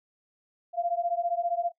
sine beating tone pair, 684 / 699 Hz, F5 / F5, -36 / +1 cents, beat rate 15 Hz, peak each -29 dBFS, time 0.73-1.72 s, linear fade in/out 50 ms, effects noise-tail reverb RT60 0.1 s tail -20 dB re dry

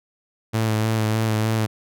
sawtooth tone with vibrato, 110 Hz, A2, in tune, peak -15 dBFS, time 0.53-1.67 s, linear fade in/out 20 ms, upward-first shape sine, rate 3.3 Hz, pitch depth 27 cents each way, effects none

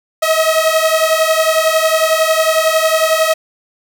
sawtooth beating tone pair, 633 / 644 Hz, D#5 / E5, +30 / -41 cents, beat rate 11 Hz, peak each -10 dBFS, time 0.22-3.34 s, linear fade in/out 10 ms, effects none

